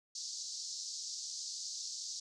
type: band-pass noise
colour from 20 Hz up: pink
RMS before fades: -43 dBFS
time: 0.15-2.2 s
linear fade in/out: 5 ms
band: 4400 to 7000 Hz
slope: 48 dB/octave
effects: none